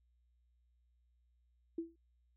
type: tone with exponential decay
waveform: sine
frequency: 332 Hz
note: E4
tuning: 12 cents sharp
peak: -33 dBFS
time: 1.78-1.96 s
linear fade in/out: 5 ms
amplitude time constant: 39 ms
effects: added 60 Hz sine -70 dBFS peak until 2.36 s